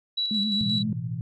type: tone with tremolo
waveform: sine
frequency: 3924 Hz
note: B7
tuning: 12 cents flat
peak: -23 dBFS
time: 0.17-0.83 s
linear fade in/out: 10 ms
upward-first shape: square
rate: 5.7 Hz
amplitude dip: 35%
type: tone with vibrato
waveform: sine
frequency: 207.7 Hz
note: G#3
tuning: in tune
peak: -25 dBFS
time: 0.31-0.93 s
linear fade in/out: 2 ms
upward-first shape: triangle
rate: 7.6 Hz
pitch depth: 99 cents each way
type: chord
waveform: sine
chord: A suspended second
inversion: none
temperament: equal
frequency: 110 / 123.47 / 164.81 Hz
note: A2 / B2 / E3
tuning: 0 / 0 / 0 cents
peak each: -34 / -31 / -33 dBFS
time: 0.61-1.21 s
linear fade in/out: 0 ms
effects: tanh soft clip ceiling -12 dBFS